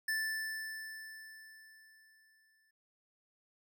square tone with exponential decay, 1760 Hz, A6, in tune, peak -32 dBFS, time 0.08-2.71 s, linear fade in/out 5 ms, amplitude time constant 570 ms, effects none

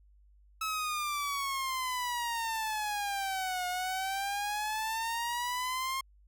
sawtooth exponential two-way sweep, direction down then up, 1300 to 719 to 1073 Hz, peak -28 dBFS, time 0.61-6.01 s, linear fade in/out 5 ms, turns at 3.67 s, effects added 50 Hz sine -58 dBFS peak until 6.27 s

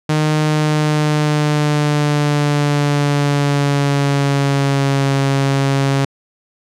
sawtooth tone with pitch glide, 153.4 to 137.46 Hz, D#3 to C#3, -24 to -14 cents, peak -9 dBFS, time 0.09-6.05 s, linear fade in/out 5 ms, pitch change -190 cents, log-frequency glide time 0.4-5.14 s, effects low-pass 8000 Hz 12 dB/octave

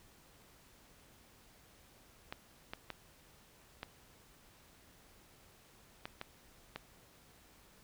clicks, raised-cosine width 0.3 ms, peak -25 dBFS, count 7, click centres 2.325 / 2.735 / 2.903 / 3.831 / 6.055 / 6.214 / 6.76 s, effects pink hiss -63 dBFS RMS until 7.83 s

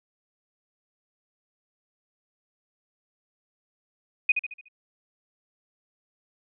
sine tone with echo, 2489 Hz, D#7, in tune, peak -15 dBFS, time 4.29-4.32 s, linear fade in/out 5 ms, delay 73 ms, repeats 5, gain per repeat -7 dB, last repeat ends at 4.685 s, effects none

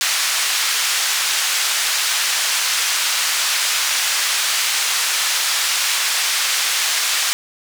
white band-pass noise, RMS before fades -19 dBFS, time 0.01-7.33 s, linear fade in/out 0 ms, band 1200 to 6800 Hz, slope 12 dB/octave, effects none

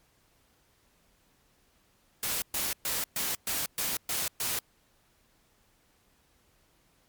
white noise bursts, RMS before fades -31 dBFS, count 8, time 2.23-4.59 s, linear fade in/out 2 ms, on 190 ms, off 120 ms, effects pink hiss -67 dBFS RMS until 7.08 s + MP3 96 kbps

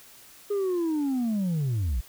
sine linear sweep, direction down, 415.3 to 50.6 Hz, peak -21 dBFS, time 0.5-2.01 s, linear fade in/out 10 ms, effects tanh soft clip ceiling -23 dBFS + white hiss -51 dBFS RMS until 2.08 s

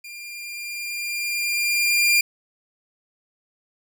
sawtooth tone with level ramp, 2397 Hz, D7, 35 cents sharp, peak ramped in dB -33 to -11 dBFS, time 0.04-2.21 s, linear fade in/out 5 ms, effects none

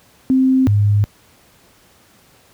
sine tone pair in turn, 261.6 / 102.98 Hz, C4 / G#2, 0 / -14 cents, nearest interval octave + major third, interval 1614 cents, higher first, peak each -10 dBFS, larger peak neither, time 0.3-0.67 / 0.67-1.04 s, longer neither, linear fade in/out 0 ms, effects pink hiss -51 dBFS RMS until 2.53 s + high-pass 60 Hz 12 dB/octave

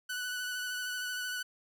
sawtooth tone with vibrato, 1487 Hz, F#6, 8 cents sharp, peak -31 dBFS, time 0.09-1.43 s, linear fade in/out 10 ms, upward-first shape sine, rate 13 Hz, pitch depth 18 cents each way, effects none

